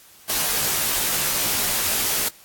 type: noise with comb filter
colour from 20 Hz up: white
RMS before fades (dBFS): -22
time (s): 0.29-2.29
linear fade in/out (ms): 10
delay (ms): 16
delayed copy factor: -0.75
effects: white hiss -49 dBFS RMS until 2.44 s + AAC 64 kbps